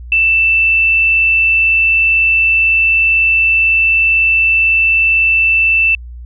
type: tone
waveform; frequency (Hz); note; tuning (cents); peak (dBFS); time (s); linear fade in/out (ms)
sine; 2659; E7; +14; -8; 0.12-5.95; 2
effects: added 60 Hz sine -27 dBFS peak until 6.25 s